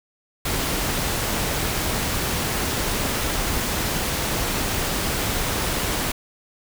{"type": "noise", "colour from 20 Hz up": "pink", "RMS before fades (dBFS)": -24, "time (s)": [0.45, 6.12], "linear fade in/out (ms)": 5, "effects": []}